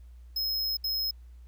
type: tone bursts at uneven times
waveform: square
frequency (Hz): 5140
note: E8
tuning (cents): -45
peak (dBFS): -28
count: 2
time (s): 0.36-0.77 / 0.84-1.11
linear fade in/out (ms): 5
effects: added 60 Hz sine -46 dBFS peak until 1.47 s + pink hiss -71 dBFS RMS until 1.47 s